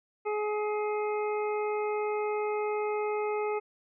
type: harmonic tone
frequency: 421.4 Hz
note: G#4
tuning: 25 cents sharp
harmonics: 1 / 2 / 3 / 5 / 6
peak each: -29 / -35 / -39 / -43 / -45 dBFS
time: 0.25-3.6 s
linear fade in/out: 20 ms
effects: none